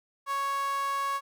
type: tone with high-pass filter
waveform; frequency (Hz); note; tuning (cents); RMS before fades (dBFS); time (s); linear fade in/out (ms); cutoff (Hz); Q
sawtooth; 554.4; C#5; 0; -30; 0.26-1.21; 50; 1100; 4.8
effects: none